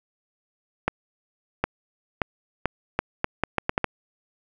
accelerating click train, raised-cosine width 0.5 ms, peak -6 dBFS, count 11, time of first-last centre 0.88-3.843 s, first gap 760 ms, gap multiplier 0.76, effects none

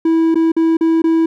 triangle tone with dropouts, 326.5 Hz, E4, 17 cents flat, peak -8 dBFS, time 0.05-1.26 s, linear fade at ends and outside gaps 5 ms, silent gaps 0.345-0.355 / 0.519-0.565 / 0.77-0.809 / 1.02-1.04 s, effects none

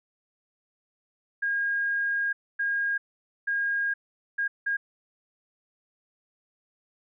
sine tone bursts at uneven times, 1626 Hz, G#6, 37 cents flat, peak -24 dBFS, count 5, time 1.42-2.33 / 2.59-2.98 / 3.47-3.94 / 4.38-4.48 / 4.66-4.77 s, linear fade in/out 10 ms, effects none

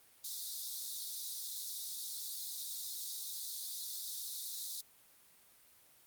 pink high-pass noise, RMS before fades -42 dBFS, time 0.24-4.81 s, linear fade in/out 5 ms, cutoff 3600 Hz, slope 96 dB/octave, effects white hiss -64 dBFS RMS until 6.06 s + Opus 32 kbps

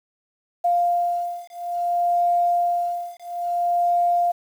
sine beating tone pair, 698.5 / 699.09 Hz, F5 / F5, 0 / +2 cents, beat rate 0.59 Hz, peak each -22 dBFS, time 0.64-4.32 s, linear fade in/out 10 ms, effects 8-bit

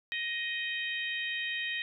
harmonic tone, 625 Hz, D#5, 8 cents sharp, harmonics 3 / 4 / 5 / 6, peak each -35 / -37 / -39 / -41 dBFS, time 0.12-1.82 s, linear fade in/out 0 ms, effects none

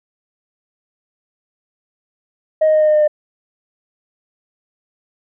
sine tone with pitch steps, 626 / 622 / 618.1 / 614.2 / 610.3 / 606.4 / 602.6 Hz, D#5 / D#5 / D#5 / D#5 / D#5 / D#5 / D5, +10 / -1 / -12 / -23 / -34 / -45 / +44 cents, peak -8 dBFS, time 2.61-3.079 s, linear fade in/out 10 ms, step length 67 ms, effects tanh soft clip ceiling -7 dBFS

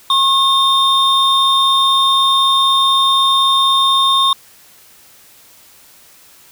triangle tone pair together, 1081 / 3636 Hz, C#6 / A#7, -44 / -44 cents, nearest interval octave + major sixth, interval 2100 cents, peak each -11 dBFS, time 0.1-4.33 s, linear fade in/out 2 ms, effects white hiss -45 dBFS RMS until 6.51 s

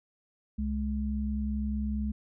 sine tone pair together, 66.52 / 211.2 Hz, C2 / G#3, +29 / +29 cents, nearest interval octave + minor sixth, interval 2000 cents, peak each -31 / -31 dBFS, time 0.58-2.12 s, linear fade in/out 10 ms, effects none

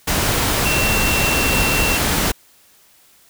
sine tone in noise, 2713 Hz, E7, 49 cents sharp, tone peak -20 dBFS, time 0.65-1.98 s, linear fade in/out 10 ms, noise pink, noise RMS -18 dBFS, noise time 0.07-2.32 s, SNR -5 dB, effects white hiss -52 dBFS RMS until 3.29 s

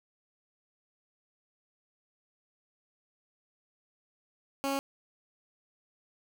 15% pulse tone, 274.9 Hz, C#4, 14 cents flat, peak -23 dBFS, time 4.64-4.79 s, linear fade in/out 0 ms, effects none

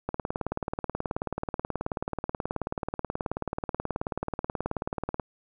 click train, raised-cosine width 1 ms, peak -15 dBFS, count 96, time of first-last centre 0.09-5.198 s, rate 18.6 Hz, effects none

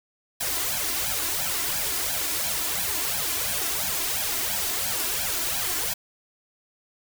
white noise with flanger, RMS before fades -27 dBFS, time 0.4-5.94 s, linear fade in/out 10 ms, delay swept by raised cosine 1.2 to 3 ms, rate 2.9 Hz, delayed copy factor +0.9, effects none

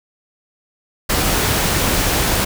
pink noise, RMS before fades -17 dBFS, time 1.09-2.45 s, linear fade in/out 10 ms, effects none

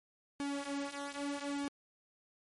sawtooth tone with flanger, 283 Hz, C#4, 36 cents sharp, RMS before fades -39 dBFS, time 0.4-1.68 s, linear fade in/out 0 ms, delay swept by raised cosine 1.5 to 7.5 ms, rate 0.8 Hz, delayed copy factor -0.8, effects MP3 48 kbps

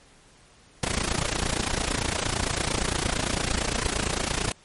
pink noise with amplitude modulation, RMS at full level -23 dBFS, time 0.83-4.52 s, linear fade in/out 2 ms, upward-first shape sine, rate 28.8 Hz, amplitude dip 85%, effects pink hiss -55 dBFS RMS until 4.64 s + MP3 48 kbps

